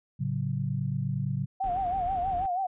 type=chord; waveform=sine; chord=F# minor; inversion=first; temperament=equal; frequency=110 / 138.59 / 185 Hz; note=A2 / C#3 / F#3; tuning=0 / 0 / 0 cents; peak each=-33 / -29 / -34 dBFS; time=0.19-1.46 s; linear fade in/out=20 ms
type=tone with vibrato; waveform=sine; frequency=740 Hz; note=F#5; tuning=in tune; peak=-26 dBFS; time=1.6-2.67 s; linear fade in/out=10 ms; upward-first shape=sine; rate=6.2 Hz; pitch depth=97 cents each way
type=noise; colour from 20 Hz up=brown; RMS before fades=-40 dBFS; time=1.64-2.46 s; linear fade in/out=0 ms
effects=resampled to 8000 Hz